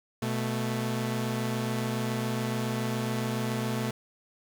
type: tone pair together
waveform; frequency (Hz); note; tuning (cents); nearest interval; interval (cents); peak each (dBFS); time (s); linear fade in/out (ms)
sawtooth; 123.57 / 220; B2 / A3; +1 / 0; minor seventh; 999; -27; 0.22-3.91; 5
effects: 8-bit